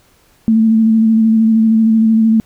sine tone with vibrato, 222.4 Hz, A3, 19 cents sharp, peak -7 dBFS, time 0.48-2.4 s, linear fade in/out 0 ms, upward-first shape square, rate 13 Hz, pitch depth 19 cents each way, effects pink hiss -52 dBFS RMS until 2.45 s

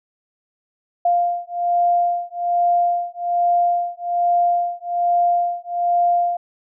sine beating tone pair, 698.5 / 699.7 Hz, F5 / F5, 0 / +3 cents, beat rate 1.2 Hz, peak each -19 dBFS, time 1.05-6.37 s, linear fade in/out 5 ms, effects none

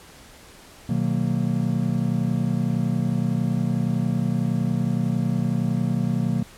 triangle chord, B major seventh, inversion none, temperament just, 123.47 / 154.34 / 185.21 / 231.5 Hz, B2 / D#3 / F#3 / A#3, 0 / -14 / +2 / -12 cents, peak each -24 dBFS, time 0.89-6.43 s, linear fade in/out 5 ms, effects pink hiss -47 dBFS RMS until 6.57 s + low-pass 12000 Hz 12 dB/octave

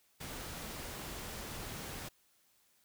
pink noise, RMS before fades -44 dBFS, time 0.2-2.09 s, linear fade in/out 10 ms, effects white hiss -71 dBFS RMS until 2.84 s

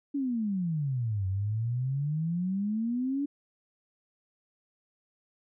sine exponential two-way sweep, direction down then up, 290 to 93.1 to 290 Hz, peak -27 dBFS, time 0.14-3.26 s, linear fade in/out 10 ms, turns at 1.27 s, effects none

